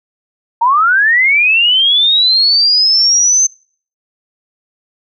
sine linear sweep, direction up, 900 to 6272 Hz, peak -7 dBFS, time 0.61-3.47 s, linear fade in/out 10 ms, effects noise-tail reverb RT60 0.5 s tail -26 dB re dry

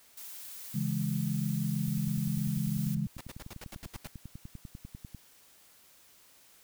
blue noise, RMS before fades -45 dBFS, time 0.17-2.95 s, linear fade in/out 5 ms
sine chord, C# minor, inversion none, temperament equal, 138.59 / 164.81 / 207.7 Hz, C#3 / E3 / G#3, 0 / 0 / 0 cents, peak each -33 dBFS, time 0.74-3.07 s, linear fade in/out 10 ms
click train, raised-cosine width 5 ms, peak -31 dBFS, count 34, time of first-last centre 1.88-5.147 s, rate 10.1 Hz
pink noise bursts, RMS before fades -44 dBFS, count 9, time 3.18-4.073 s, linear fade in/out 2 ms, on 29 ms, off 79 ms
effects white hiss -60 dBFS RMS until 6.63 s

